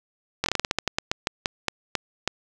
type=slowing click train; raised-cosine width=0.2 ms; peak=-5 dBFS; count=17; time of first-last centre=0.44-2.276 s; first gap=21 ms; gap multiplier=1.2; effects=none